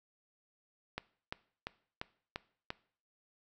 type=click train; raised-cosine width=0.3 ms; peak=-21 dBFS; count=6; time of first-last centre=0.98-2.704 s; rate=2.9 Hz; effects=noise-tail reverb RT60 0.5 s tail -20 dB re dry